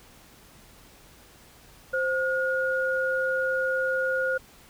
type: tone pair together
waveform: sine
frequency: 523.3 / 1435.5 Hz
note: C5 / F6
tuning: 0 / +47 cents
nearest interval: octave + perfect fourth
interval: 1747 cents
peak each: -26 dBFS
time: 1.93-4.38 s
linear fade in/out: 10 ms
effects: pink hiss -53 dBFS RMS until 4.69 s